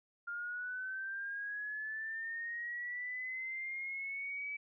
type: linear sweep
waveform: sine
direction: up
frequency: 1400 to 2298 Hz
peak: -38 dBFS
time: 0.27-4.57 s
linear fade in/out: 10 ms
effects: none